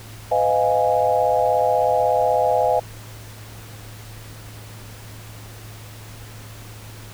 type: chord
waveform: sine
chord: F half-diminished seventh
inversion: second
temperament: equal with one note detuned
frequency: 505.7 / 622.3 / 698.5 / 830.6 Hz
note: Cb5 / Eb5 / F5 / Ab5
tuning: +41 / 0 / 0 / 0 cents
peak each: -21 dBFS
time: 0.31-2.8 s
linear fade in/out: 10 ms
effects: added 108 Hz sine -38 dBFS peak until 7.13 s + pink hiss -42 dBFS RMS until 7.13 s